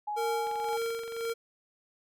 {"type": "tone", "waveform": "sine", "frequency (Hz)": 837, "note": "G#5", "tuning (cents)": 13, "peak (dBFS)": -31, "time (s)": [0.07, 0.77], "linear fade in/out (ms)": 10}
{"type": "tone with tremolo", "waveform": "square", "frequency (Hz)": 460, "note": "A#4", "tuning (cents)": -23, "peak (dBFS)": -30, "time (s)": [0.16, 1.34], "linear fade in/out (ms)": 20, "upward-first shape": "sine", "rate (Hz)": 1.9, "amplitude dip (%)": 60}
{"type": "click train", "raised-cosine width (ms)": 0.3, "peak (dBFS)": -31, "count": 20, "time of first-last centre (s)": [0.47, 1.296], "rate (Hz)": 23}
{"effects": []}